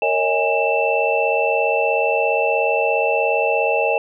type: tone cluster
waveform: sine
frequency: 460.7 / 556 / 633 / 822 / 2663 Hz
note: A#4 / C#5 / D#5 / G#5 / E7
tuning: -20 / +5 / +30 / -18 / +17 cents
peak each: -22 dBFS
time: 0.02-3.98 s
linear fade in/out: 2 ms
effects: none